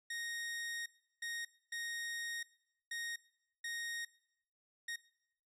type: tone bursts at uneven times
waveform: sawtooth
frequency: 1864.7 Hz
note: A#6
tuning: in tune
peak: -36 dBFS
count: 6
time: 0.1-0.86 / 1.22-1.45 / 1.72-2.43 / 2.91-3.16 / 3.64-4.05 / 4.88-4.96 s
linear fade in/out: 5 ms
effects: noise-tail reverb RT60 0.8 s tail -21 dB re dry + low-pass 11000 Hz 12 dB/octave